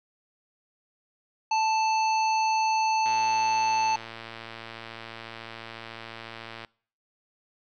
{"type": "harmonic tone", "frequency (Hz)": 880, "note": "A5", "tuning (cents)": 0, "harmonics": [1, 3, 5, 7], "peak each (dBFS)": [-22, -32, -36, -39], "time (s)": [1.51, 3.96], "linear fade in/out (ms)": 5}
{"type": "click train", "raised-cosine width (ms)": 0.3, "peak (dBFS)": -23, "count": 410, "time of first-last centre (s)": [3.06, 6.648], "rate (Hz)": 114}
{"effects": ["noise-tail reverb RT60 0.5 s tail -24 dB re dry"]}